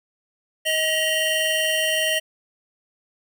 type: tone cluster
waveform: square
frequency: 629 / 1908 / 2792 / 3066 Hz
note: D#5 / A#6 / F7 / G7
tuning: +19 / +40 / -1 / -39 cents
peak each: -26 dBFS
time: 0.65-2.2 s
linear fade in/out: 20 ms
effects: none